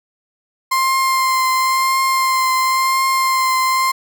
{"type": "tone with vibrato", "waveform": "35% pulse", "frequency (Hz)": 1050, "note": "C6", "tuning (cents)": 6, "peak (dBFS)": -12, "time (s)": [0.71, 3.92], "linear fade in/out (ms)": 10, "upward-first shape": "triangle", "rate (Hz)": 0.96, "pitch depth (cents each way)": 20, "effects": []}